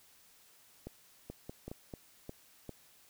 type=clicks; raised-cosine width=2 ms; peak=-29 dBFS; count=8; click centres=0.87 / 1.3 / 1.495 / 1.68 / 1.715 / 1.938 / 2.294 / 2.693 s; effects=white hiss -63 dBFS RMS until 3.09 s